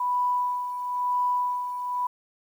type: tone with tremolo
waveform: sine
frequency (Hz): 987.8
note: B5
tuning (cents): 0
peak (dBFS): -21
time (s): 0-2.07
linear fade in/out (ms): 5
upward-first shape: sine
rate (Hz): 1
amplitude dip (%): 60
effects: 9-bit